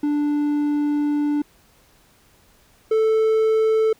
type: tone pair in turn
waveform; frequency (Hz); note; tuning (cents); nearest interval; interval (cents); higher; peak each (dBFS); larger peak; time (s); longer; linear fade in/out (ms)
triangle; 293.7 / 440.1; D4 / A4; 0 / 0; perfect fifth; 700; second; -16 / -13; second; 0.03-1.42 / 2.91-3.93; first; 5
effects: pink hiss -56 dBFS RMS until 3.99 s